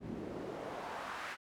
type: noise with band-pass filter sweep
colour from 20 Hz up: pink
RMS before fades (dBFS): -43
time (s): 0-1.37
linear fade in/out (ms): 50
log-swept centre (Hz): 210 to 1700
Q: 1.4
effects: none